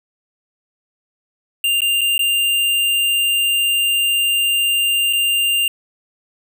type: tone with dropouts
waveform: square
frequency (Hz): 2794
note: F7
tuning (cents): 0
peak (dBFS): -15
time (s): 1.64-5.68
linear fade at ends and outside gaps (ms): 2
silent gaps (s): 1.806-1.818 / 2.01-2.014 / 2.18-2.192 / 5.128-5.132
effects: none